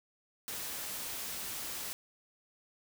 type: noise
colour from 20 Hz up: white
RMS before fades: -40 dBFS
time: 0.48-1.93 s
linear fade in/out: 0 ms
effects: none